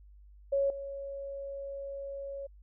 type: tone with level steps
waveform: sine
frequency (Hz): 554.4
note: C#5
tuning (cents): 0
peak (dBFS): -25 / -37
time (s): 0.52-2.47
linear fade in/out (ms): 10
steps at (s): 0.7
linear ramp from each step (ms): 2
effects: added 50 Hz sine -52 dBFS peak until 2.62 s